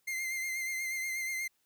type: tone with vibrato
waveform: 45% pulse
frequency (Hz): 2093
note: C7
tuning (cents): 0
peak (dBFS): -33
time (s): 0.07-1.48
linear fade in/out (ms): 10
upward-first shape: triangle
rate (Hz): 8.3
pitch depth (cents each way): 38
effects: white hiss -75 dBFS RMS until 1.65 s